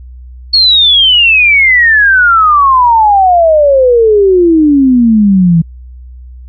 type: exponential sweep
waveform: sine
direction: down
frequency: 4386 to 161.1 Hz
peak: -3 dBFS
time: 0.53-5.62 s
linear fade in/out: 10 ms
effects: added 62 Hz sine -27 dBFS peak until 6.48 s

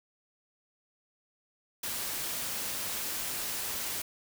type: noise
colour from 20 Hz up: white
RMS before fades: -35 dBFS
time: 1.83-4.02 s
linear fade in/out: 5 ms
effects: none

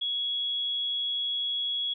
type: tone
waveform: sine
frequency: 3344 Hz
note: G#7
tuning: 11 cents sharp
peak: -27 dBFS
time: 0.01-1.94 s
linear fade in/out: 10 ms
effects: none

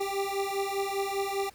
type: beating tone pair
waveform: 25% pulse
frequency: 392 / 397 Hz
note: G4 / G4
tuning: 0 / +22 cents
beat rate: 5 Hz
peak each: -28 dBFS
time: 0-1.5 s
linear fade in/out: 10 ms
effects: pink hiss -57 dBFS RMS until 1.54 s

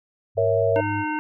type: tone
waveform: sine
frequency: 103.2 Hz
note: G#2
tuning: 10 cents flat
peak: -27 dBFS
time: 0.35-1.05 s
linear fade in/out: 50 ms
type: chord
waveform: sine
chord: A# diminished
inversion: none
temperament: equal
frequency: 466.2 / 554.4 / 659.3 Hz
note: A#4 / C#5 / E5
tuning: 0 / 0 / 0 cents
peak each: -22 dBFS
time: 0.37-0.81 s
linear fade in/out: 10 ms
type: harmonic tone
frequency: 305.6 Hz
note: D#4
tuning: 31 cents flat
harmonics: 1 / 3 / 5 / 7 / 9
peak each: -27 / -27 / -31 / -38 / -36 dBFS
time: 0.76-1.19 s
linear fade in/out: 0 ms
effects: none

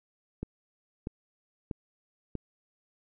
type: click train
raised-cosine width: 3 ms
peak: -21 dBFS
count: 4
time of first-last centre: 0.43-2.353 s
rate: 1.56 Hz
effects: none

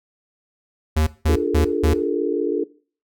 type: tone bursts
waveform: square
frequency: 77.78 Hz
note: D#2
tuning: in tune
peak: -16 dBFS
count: 4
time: 0.96-1.94 s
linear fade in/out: 10 ms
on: 110 ms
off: 180 ms
type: chord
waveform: sine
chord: Bb dominant seventh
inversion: first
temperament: equal with one note detuned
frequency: 293.7 / 349.2 / 415.3 / 454.7 Hz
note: D4 / F4 / Ab4 / Bb4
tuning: 0 / 0 / 0 / -43 cents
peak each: -24 dBFS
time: 1.28-2.64 s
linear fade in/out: 5 ms
effects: noise-tail reverb RT60 0.4 s tail -18 dB re dry

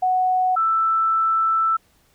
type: tone pair in turn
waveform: sine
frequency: 740 / 1324.3 Hz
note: F#5 / E6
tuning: 0 / +8 cents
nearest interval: minor seventh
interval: 1008 cents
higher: second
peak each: -16 dBFS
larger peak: neither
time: 0.02-0.56 / 0.56-1.77 s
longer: second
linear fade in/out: 10 ms
effects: pink hiss -60 dBFS RMS until 2.14 s

